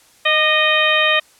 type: harmonic tone with a mistuned harmonic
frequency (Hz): 620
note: D#5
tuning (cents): -6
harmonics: 1 / 2 / 3 / 4 / 5 / 6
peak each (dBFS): -20 / -21 / -18 / -18 / -20 / -23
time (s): 0.25-1.2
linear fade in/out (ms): 10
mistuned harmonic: 2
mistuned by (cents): -39
effects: white hiss -51 dBFS RMS until 1.39 s + low-pass 11000 Hz 12 dB/octave